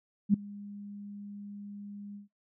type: tone with ADSR envelope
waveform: sine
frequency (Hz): 203.4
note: G#3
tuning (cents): -36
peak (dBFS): -17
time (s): 0.29-2.28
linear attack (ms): 48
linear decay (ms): 7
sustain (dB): -24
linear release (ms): 130
effects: noise-tail reverb RT60 0.2 s tail -25 dB re dry